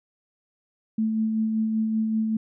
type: tone with tremolo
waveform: sine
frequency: 220 Hz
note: A3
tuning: in tune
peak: -20 dBFS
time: 0.98-2.37 s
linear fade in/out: 5 ms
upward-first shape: sine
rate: 5.2 Hz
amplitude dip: 30%
effects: none